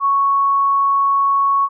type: tone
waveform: sine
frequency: 1108.7 Hz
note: C#6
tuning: in tune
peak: -12 dBFS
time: 0-1.69 s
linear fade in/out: 50 ms
effects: none